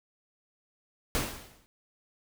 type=noise with exponential decay; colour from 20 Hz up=pink; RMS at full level=-27 dBFS; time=1.15-1.66 s; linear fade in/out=0 ms; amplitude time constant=110 ms; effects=none